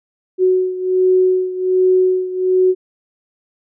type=beating tone pair; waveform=sine; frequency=370 / 371.3 Hz; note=F#4 / F#4; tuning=0 / +6 cents; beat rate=1.3 Hz; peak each=-13 / -17 dBFS; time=0.38-2.75 s; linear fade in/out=50 ms; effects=none